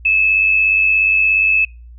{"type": "tone pair together", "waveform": "sine", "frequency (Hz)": [2512, 2609], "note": ["D#7", "E7"], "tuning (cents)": [16, -18], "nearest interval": "minor second", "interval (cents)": 66, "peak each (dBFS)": [-20, -11], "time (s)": [0.05, 1.65], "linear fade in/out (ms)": 5, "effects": ["noise-tail reverb RT60 0.3 s tail -25 dB re dry", "added 59 Hz sine -35 dBFS peak until 1.98 s"]}